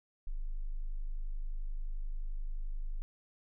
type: tone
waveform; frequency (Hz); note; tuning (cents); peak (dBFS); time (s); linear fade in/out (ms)
sine; 25.73; G#0; -15; -33; 0.27-3.02; 0
effects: none